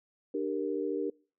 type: chord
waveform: sine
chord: G minor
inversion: second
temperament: equal with one note detuned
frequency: 298.5 / 392 / 466.2 Hz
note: D4 / G4 / Bb4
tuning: +28 / 0 / 0 cents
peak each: -34 dBFS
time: 0.34-1.1 s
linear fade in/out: 5 ms
effects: noise-tail reverb RT60 0.4 s tail -25 dB re dry